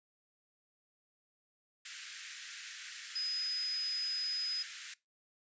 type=high-pass noise; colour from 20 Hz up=pink; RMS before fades=-46 dBFS; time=1.85-4.94 s; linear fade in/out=5 ms; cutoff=1500 Hz; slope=48 dB/octave
type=tone; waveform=sine; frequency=5030 Hz; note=D#8; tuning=18 cents sharp; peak=-34 dBFS; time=3.15-4.63 s; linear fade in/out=10 ms
effects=noise-tail reverb RT60 0.2 s tail -20 dB re dry + resampled to 16000 Hz